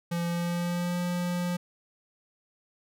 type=tone with pitch glide; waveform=square; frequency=171.3 to 176.52 Hz; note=F3 to F3; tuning=-33 to +19 cents; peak=-28 dBFS; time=0.11-1.57 s; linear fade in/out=10 ms; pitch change=+52 cents; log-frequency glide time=0.26-0.99 s; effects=none